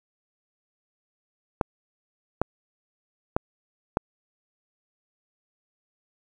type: clicks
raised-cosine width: 1 ms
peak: -7 dBFS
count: 4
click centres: 1.612 / 2.416 / 3.365 / 3.971 s
effects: 8-bit